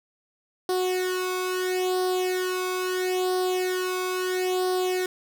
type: tone with flanger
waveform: sawtooth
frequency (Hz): 367.9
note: F#4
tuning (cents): -10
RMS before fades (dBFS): -26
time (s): 0.69-5.06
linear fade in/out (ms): 2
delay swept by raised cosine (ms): 0.21 to 0.84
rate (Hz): 0.75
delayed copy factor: +0.8
effects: 9-bit